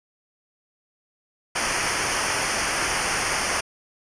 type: noise with comb filter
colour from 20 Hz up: pink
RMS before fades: -24 dBFS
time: 1.55-3.61 s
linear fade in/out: 10 ms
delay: 0.26 ms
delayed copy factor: -0.8
effects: resampled to 22050 Hz